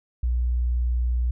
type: tone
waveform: sine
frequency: 60.6 Hz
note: B1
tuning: 32 cents flat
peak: -20 dBFS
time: 0.23-1.31 s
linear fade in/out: 5 ms
effects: none